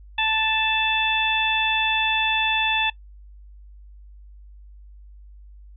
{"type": "harmonic tone with a mistuned harmonic", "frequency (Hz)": 880, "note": "A5", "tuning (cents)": 0, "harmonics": [1, 2, 3, 4], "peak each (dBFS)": [-25, -27, -23, -25], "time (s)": [0.18, 2.9], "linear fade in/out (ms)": 5, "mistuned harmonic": 4, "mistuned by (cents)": -20, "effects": ["noise-tail reverb RT60 0.1 s tail -20 dB re dry", "added 50 Hz sine -42 dBFS peak until 5.76 s"]}